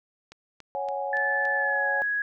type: click train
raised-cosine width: 0.2 ms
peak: -27 dBFS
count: 5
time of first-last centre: 0.32-1.453 s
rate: 3.53 Hz
type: chord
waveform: sine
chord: C# suspended fourth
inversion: none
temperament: equal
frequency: 554.4 / 740 / 830.6 Hz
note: C#5 / F#5 / G#5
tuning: 0 / 0 / 0 cents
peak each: -31 / -34 / -31 dBFS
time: 0.75-2.02 s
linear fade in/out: 0 ms
type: tone with pitch glide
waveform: sine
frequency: 1739 to 1666.2 Hz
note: A6 to G#6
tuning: -21 to +5 cents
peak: -24 dBFS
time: 1.13-2.22 s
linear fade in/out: 2 ms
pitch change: -74 cents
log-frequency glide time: 1.56-1.88 s
effects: none